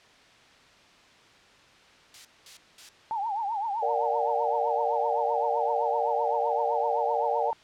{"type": "noise bursts", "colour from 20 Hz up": "violet", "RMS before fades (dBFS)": -32, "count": 3, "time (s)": [2.14, 2.89], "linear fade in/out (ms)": 2, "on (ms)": 110, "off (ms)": 210}
{"type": "tone with vibrato", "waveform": "sine", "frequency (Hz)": 852, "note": "G#5", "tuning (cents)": 44, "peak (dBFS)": -27, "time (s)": [3.11, 7.53], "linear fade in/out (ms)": 0, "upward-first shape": "triangle", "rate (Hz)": 7.8, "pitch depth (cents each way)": 180}
{"type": "chord", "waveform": "sine", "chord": "Bb augmented", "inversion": "none", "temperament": "equal with one note detuned", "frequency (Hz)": [466.2, 587.3, 728.5], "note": ["Bb4", "D5", "F#5"], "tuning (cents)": [0, 0, -27], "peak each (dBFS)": -30, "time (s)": [3.82, 7.51], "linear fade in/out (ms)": 10}
{"effects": ["white hiss -55 dBFS RMS until 7.63 s", "low-pass 4000 Hz 12 dB/octave"]}